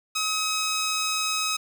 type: tone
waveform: 10% pulse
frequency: 1273 Hz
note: D#6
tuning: 39 cents sharp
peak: -16 dBFS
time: 0.15-1.57 s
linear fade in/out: 10 ms
effects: 9-bit